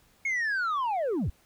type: linear sweep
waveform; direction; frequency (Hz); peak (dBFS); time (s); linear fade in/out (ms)
sine; down; 2200 to 50.6; -23; 0.25-1.3; 5
effects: tanh soft clip ceiling -25 dBFS + pink hiss -63 dBFS RMS until 1.45 s